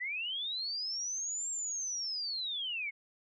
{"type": "linear two-way sweep", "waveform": "sine", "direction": "up then down", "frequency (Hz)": [1912, 7500, 2137], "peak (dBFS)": -34, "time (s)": [0, 2.91], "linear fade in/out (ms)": 20, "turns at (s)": 1.5, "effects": []}